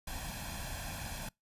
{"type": "noise with comb filter", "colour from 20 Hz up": "pink", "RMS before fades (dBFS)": -41, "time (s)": [0.07, 1.29], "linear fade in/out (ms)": 5, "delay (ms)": 1.2, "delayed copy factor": 0.75, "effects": ["noise-tail reverb RT60 0.2 s tail -26 dB re dry", "resampled to 32000 Hz"]}